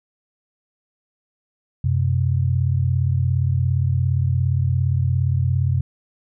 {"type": "tone pair together", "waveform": "sine", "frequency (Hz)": [91.89, 129.2], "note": ["F#2", "C3"], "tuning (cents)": [-11, -21], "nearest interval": "tritone", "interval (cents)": 590, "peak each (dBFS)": -19, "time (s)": [1.84, 5.81], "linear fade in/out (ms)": 5, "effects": []}